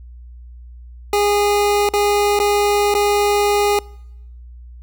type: tone with dropouts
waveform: 25% pulse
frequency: 410.6 Hz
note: G#4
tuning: 20 cents flat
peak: -10 dBFS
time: 1.13-3.79 s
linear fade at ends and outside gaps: 2 ms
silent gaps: 1.89-1.936 / 2.391-2.399 / 2.941-2.949 s
effects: noise-tail reverb RT60 0.9 s tail -26 dB re dry + added 60 Hz sine -35 dBFS peak until 4.82 s